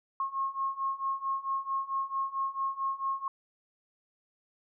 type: beating tone pair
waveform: sine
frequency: 1080 / 1084.5 Hz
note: C#6 / C#6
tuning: -45 / -38 cents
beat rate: 4.5 Hz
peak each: -34 / -32 dBFS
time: 0.2-3.28 s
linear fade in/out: 2 ms
effects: none